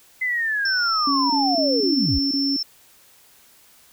sine linear sweep, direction down, 2054 to 40.94 Hz, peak -20 dBFS, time 0.21-2.19 s, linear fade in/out 10 ms
sine tone, 5370 Hz, E8, 31 cents sharp, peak -22 dBFS, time 0.65-2.63 s, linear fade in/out 5 ms
sine tone bursts, 277.2 Hz, C#4, in tune, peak -21 dBFS, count 6, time 1.07-2.565 s, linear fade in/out 5 ms, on 230 ms, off 23 ms
effects white hiss -53 dBFS RMS until 3.92 s

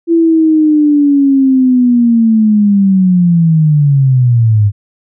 sine linear sweep, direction down, 337.2 to 100 Hz, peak -5 dBFS, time 0.07-4.72 s, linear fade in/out 50 ms, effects none

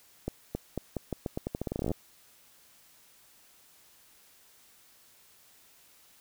accelerating click train, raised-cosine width 2 ms, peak -18 dBFS, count 21, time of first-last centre 0.28-1.916 s, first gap 270 ms, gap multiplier 0.84, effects white hiss -60 dBFS RMS until 6.2 s

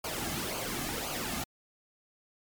pink noise with flanger, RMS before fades -35 dBFS, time 0.04-1.44 s, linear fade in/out 5 ms, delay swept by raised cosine 0.53 to 2.13 ms, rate 1.9 Hz, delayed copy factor -0.65, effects MP3 96 kbps

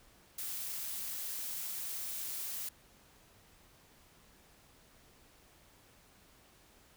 blue noise, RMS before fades -40 dBFS, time 0.38-2.69 s, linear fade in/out 5 ms, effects pink hiss -63 dBFS RMS until 6.96 s

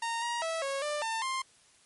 sawtooth tone with pitch steps, 924 / 946 / 653 / 549 / 594 / 898 / 1054 Hz, A#5 / A#5 / E5 / C#5 / D5 / A5 / C6, -16 / +25 / -17 / -17 / +20 / +35 / +12 cents, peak -27 dBFS, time 0.02-1.42 s, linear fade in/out 5 ms, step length 200 ms, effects white hiss -62 dBFS RMS until 1.85 s + MP3 48 kbps

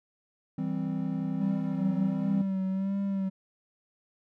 triangle chord, C major, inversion first, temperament equal, 164.81 / 196 / 261.6 Hz, E3 / G3 / C4, 0 / 0 / 0 cents, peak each -31 dBFS, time 0.58-2.42 s, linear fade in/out 5 ms
triangle tone with vibrato, 193.7 Hz, G3, 20 cents flat, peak -25 dBFS, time 1.4-3.3 s, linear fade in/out 20 ms, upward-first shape sine, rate 1.4 Hz, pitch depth 41 cents each way
effects none

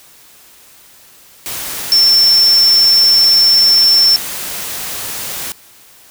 sine tone in noise, 5390 Hz, E8, 38 cents sharp, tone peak -6 dBFS, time 1.92-4.16 s, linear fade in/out 0 ms, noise white, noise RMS -23 dBFS, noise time 1.46-5.52 s, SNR +14 dB, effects white hiss -43 dBFS RMS until 6.1 s

